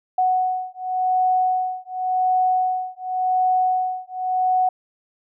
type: beating tone pair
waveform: sine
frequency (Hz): 740 / 740.9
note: F#5 / F#5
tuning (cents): 0 / +2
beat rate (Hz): 0.9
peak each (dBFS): -21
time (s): 0.18-4.69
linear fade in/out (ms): 5
effects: none